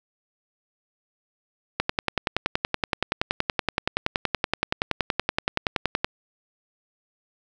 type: click train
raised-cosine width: 0.3 ms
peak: -5 dBFS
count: 46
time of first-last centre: 1.8-6.045 s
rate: 10.6 Hz
effects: none